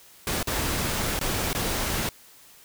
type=noise with dropouts; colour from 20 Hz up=pink; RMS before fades=-27 dBFS; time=0.27-2.09 s; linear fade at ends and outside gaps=1 ms; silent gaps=0.429-0.472 / 1.191-1.212 / 1.531-1.549 s; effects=white hiss -52 dBFS RMS until 2.64 s